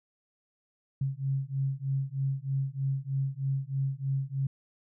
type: beating tone pair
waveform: sine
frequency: 134.4 / 137.6 Hz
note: C3 / C#3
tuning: +47 / -12 cents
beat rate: 3.2 Hz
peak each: -31 dBFS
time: 1.01-4.47 s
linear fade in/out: 5 ms
effects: none